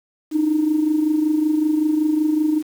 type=tone with amplitude modulation; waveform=sine; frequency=307.5 Hz; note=D#4; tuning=20 cents flat; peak=-12 dBFS; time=0.31-2.63 s; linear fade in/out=50 ms; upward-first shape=sine; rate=25.3 Hz; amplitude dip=60%; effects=tanh soft clip ceiling -9 dBFS + 7-bit